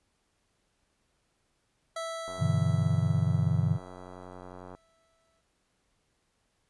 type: tone with exponential decay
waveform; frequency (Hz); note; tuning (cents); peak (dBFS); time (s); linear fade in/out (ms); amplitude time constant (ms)
25% pulse; 658; E5; -3; -29; 1.96-5.41; 5; 750
type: click train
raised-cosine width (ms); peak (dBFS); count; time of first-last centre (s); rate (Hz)
1; -31; 226; 2.28-4.75; 91.1
type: chord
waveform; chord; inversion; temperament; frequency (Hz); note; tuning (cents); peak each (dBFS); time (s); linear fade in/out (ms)
sine; E minor seventh; first; just; 98.89 / 123.61 / 148.33 / 164.81; G2 / B2 / D3 / E3; +16 / +2 / +18 / 0; -29; 2.38-3.79; 50
effects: pink hiss -74 dBFS RMS until 6.69 s + resampled to 24000 Hz